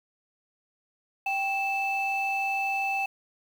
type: tone pair together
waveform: sine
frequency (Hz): 784 / 2637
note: G5 / E7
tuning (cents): 0 / 0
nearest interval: octave + major sixth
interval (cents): 2100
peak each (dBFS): -27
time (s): 1.26-3.06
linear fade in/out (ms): 5
effects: tanh soft clip ceiling -20 dBFS + 8-bit